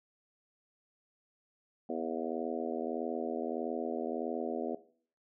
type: harmonic tone with a mistuned harmonic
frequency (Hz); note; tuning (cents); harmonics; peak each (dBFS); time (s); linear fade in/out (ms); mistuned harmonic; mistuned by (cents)
81.6; E2; -17; 3 / 4 / 5 / 6 / 7 / 8 / 9; -39 / -40 / -41 / -42 / -42 / -43 / -44; 1.89-4.75; 5; 9; -34
effects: noise-tail reverb RT60 0.5 s tail -17 dB re dry